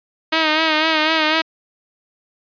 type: tone with vibrato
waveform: 5% pulse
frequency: 314.7 Hz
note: D#4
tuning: 20 cents sharp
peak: -3 dBFS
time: 0.32-1.42 s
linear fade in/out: 10 ms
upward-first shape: sine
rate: 4 Hz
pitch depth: 47 cents each way
effects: resampled to 11025 Hz